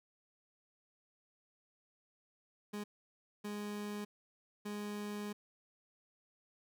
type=tone bursts at uneven times; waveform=30% pulse; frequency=207.2 Hz; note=G#3; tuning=4 cents flat; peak=-37 dBFS; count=3; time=2.73-2.84 / 3.44-4.05 / 4.65-5.33 s; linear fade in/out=10 ms; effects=none